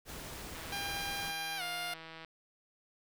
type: noise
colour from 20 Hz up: pink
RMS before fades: -45 dBFS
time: 0.05-1.33 s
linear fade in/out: 50 ms
type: click train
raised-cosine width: 0.3 ms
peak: -32 dBFS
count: 276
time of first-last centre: 0.55-2.248 s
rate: 162 Hz
type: tone with pitch glide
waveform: 10% pulse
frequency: 801 to 705.4 Hz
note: G5 to F5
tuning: +37 to +17 cents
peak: -28 dBFS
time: 0.72-1.94 s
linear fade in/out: 5 ms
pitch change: -220 cents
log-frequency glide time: 1.57-1.62 s
effects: none